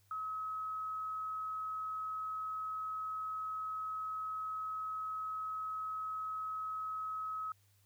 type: tone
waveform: sine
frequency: 1280 Hz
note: D#6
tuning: 49 cents sharp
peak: -37 dBFS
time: 0.11-7.52 s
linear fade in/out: 2 ms
effects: added 99 Hz sine -68 dBFS peak until 7.85 s + white hiss -73 dBFS RMS until 7.85 s